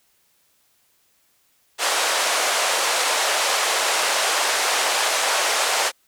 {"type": "band-pass noise", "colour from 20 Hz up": "pink", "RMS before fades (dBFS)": -21, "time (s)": [1.78, 5.92], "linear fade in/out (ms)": 50, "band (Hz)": [540, 9900], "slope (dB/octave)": 24, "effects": ["white hiss -63 dBFS RMS until 6.07 s"]}